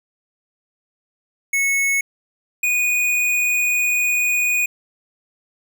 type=tone pair in turn; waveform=square; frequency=2200 / 2469 Hz; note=C#7 / D#7; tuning=-14 / -14 cents; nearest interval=major second; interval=200 cents; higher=second; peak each=-17 dBFS; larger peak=neither; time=1.53-2.01 / 2.63-4.66 s; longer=second; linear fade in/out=5 ms; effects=none